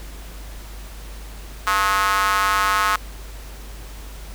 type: tone with high-pass filter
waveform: square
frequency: 98 Hz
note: G2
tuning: in tune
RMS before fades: -19 dBFS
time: 1.67-2.96 s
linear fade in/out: 0 ms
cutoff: 1200 Hz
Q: 4.2
effects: added 50 Hz sine -34 dBFS peak until 4.34 s + pink hiss -42 dBFS RMS until 4.34 s